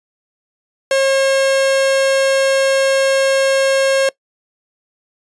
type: tone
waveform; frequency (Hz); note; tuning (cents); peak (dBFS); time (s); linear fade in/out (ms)
45% pulse; 540; C#5; -45; -11; 0.91-4.09; 2
effects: noise-tail reverb RT60 0.1 s tail -22 dB re dry + resampled to 22050 Hz